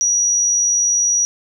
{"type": "tone", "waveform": "sine", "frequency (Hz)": 5800, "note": "F#8", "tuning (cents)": -35, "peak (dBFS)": -13, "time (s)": [0.01, 1.25], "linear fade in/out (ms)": 0, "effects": []}